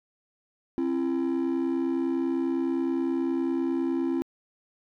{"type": "tone pair together", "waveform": "triangle", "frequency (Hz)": [267.1, 336.9], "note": ["C4", "E4"], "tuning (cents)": [36, 38], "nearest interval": "major third", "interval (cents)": 402, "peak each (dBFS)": [-24, -24], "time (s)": [0.78, 4.22], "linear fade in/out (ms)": 0, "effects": ["tanh soft clip ceiling -19 dBFS"]}